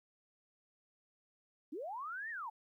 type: linear two-way sweep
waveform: sine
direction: up then down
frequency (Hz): 260.6 to 1892 to 811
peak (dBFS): -40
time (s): 1.72-2.5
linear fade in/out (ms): 10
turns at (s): 2.3
effects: 13-bit